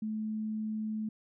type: tone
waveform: sine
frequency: 216.5 Hz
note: A3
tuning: 28 cents flat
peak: -32 dBFS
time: 0.02-1.09 s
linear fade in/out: 5 ms
effects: none